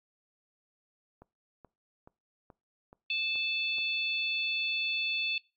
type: click train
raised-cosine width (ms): 1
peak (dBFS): -37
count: 7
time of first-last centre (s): 1.22-3.784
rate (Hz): 2.34
type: harmonic tone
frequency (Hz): 876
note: A5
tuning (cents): -8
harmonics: 3 / 4 / 5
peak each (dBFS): -30 / -35 / -40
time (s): 3.1-5.38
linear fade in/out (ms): 2
effects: noise-tail reverb RT60 0.3 s tail -23 dB re dry + AAC 48 kbps